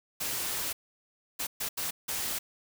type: noise bursts at uneven times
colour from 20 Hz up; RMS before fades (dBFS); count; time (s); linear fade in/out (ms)
white; -33; 5; 0.2-0.73 / 1.39-1.47 / 1.6-1.69 / 1.77-1.91 / 2.08-2.39; 10
effects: none